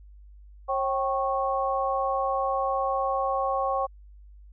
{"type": "tone cluster", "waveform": "sine", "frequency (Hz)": [541, 777, 1098], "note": ["C#5", "G5", "C#6"], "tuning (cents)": [-42, -16, -17], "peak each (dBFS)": -28, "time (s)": [0.68, 3.87], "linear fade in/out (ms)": 20, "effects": ["added 50 Hz sine -46 dBFS peak until 4.52 s"]}